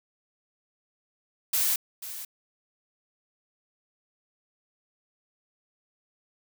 blue noise with echo, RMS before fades -25 dBFS, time 1.53-1.76 s, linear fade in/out 5 ms, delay 490 ms, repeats 1, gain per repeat -13 dB, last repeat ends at 2.25 s, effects none

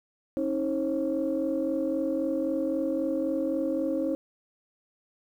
sine tone cluster, 272.9 / 316.7 / 538 Hz, C#4 / D#4 / C5, -27 / +31 / +48 cents, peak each -30 / -28 / -29 dBFS, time 0.37-4.15 s, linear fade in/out 0 ms, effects tanh soft clip ceiling -18 dBFS + 10-bit

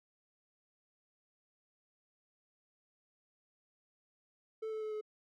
triangle tone with pitch steps, 440 / 435.7 / 431.4 / 427.2 Hz, A4 / A4 / A4 / G#4, 0 / -17 / -34 / +49 cents, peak -35 dBFS, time 4.62-5.012 s, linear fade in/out 10 ms, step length 98 ms, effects none

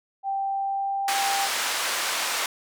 sine tone with pitch glide, 784 to 790.8 Hz, G5 to G5, 0 to +15 cents, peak -24 dBFS, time 0.23-1.49 s, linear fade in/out 50 ms, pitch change +15 cents, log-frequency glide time 0.43-1.26 s
pink band-pass noise, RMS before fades -27 dBFS, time 1.08-2.46 s, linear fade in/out 2 ms, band 920 to 10000 Hz, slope 12 dB/octave
effects none

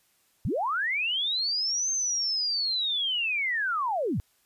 sine linear two-way sweep, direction up then down, 69.3 to 6360 to 69.3 Hz, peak -25 dBFS, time 0.45-4.2 s, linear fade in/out 0 ms, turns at 1.91 s, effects white hiss -67 dBFS RMS until 4.45 s + resampled to 32000 Hz

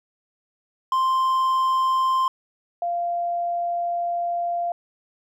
triangle / sine tone pair in turn, 1046.5 / 693.3 Hz, C6 / F5, 0 / -13 cents, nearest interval perfect fifth, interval 713 cents, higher first, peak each -16 / -22 dBFS, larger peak first, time 0.92-2.28 / 2.82-4.72 s, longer second, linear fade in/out 2 ms, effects none

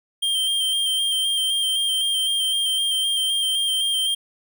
square tone with vibrato, 3169 Hz, G7, 18 cents sharp, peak -20 dBFS, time 0.22-4.15 s, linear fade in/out 10 ms, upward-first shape square, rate 3.9 Hz, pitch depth 19 cents each way, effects none

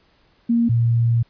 sine tone pair in turn, 233.7 / 116.85 Hz, A#3 / A#2, +5 / +5 cents, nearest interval octave, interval 1200 cents, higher first, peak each -14 dBFS, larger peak neither, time 0.49-0.69 / 0.69-1.23 s, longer second, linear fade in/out 10 ms, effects pink hiss -59 dBFS RMS until 1.29 s + resampled to 11025 Hz

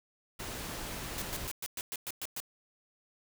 pink noise, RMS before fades -40 dBFS, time 0.39-1.48 s, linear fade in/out 10 ms
white noise bursts, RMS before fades -38 dBFS, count 9, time 1.18-2.402 s, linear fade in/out 0 ms, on 38 ms, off 110 ms
effects none

